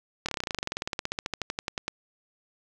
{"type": "slowing click train", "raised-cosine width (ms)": 0.2, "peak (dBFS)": -12, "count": 30, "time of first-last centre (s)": [0.26, 1.88], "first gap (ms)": 26, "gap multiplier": 1.05, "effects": []}